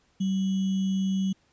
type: tone with sample-and-hold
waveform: sine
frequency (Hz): 191.5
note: G3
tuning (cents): -40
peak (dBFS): -23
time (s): 0.2-1.33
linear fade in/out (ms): 10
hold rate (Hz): 3150
effects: pink hiss -66 dBFS RMS until 1.52 s + resampled to 16000 Hz